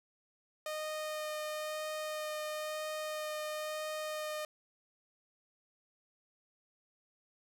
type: tone with vibrato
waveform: sawtooth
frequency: 614 Hz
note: D#5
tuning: 23 cents flat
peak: -33 dBFS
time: 0.66-4.45 s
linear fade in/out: 2 ms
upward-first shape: sine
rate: 1 Hz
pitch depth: 9 cents each way
effects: none